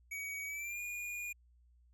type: tone with pitch glide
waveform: square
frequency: 2259 to 2435 Hz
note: C#7 to D#7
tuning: +32 to -38 cents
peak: -40 dBFS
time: 0.11-1.33 s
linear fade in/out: 10 ms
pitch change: +130 cents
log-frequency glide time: 0.46-0.81 s
effects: added 60 Hz sine -63 dBFS peak until 1.93 s